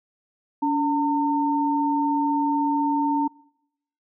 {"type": "tone pair together", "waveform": "sine", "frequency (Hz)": [286, 908], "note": ["D4", "A#5"], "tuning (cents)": [-46, -46], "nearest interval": "octave + minor sixth", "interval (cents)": 2000, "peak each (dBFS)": -22, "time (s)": [0.62, 3.28], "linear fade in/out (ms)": 10, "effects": ["noise-tail reverb RT60 0.8 s tail -25 dB re dry"]}